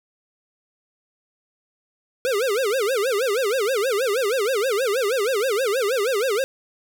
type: tone with vibrato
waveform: square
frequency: 463.1 Hz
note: A#4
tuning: 11 cents flat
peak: -20 dBFS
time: 2.25-6.44 s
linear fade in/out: 0 ms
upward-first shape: sine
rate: 6.3 Hz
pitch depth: 280 cents each way
effects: none